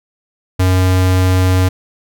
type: tone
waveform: square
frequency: 92.5 Hz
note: F#2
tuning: in tune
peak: -10 dBFS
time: 0.59-1.69 s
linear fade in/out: 10 ms
effects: none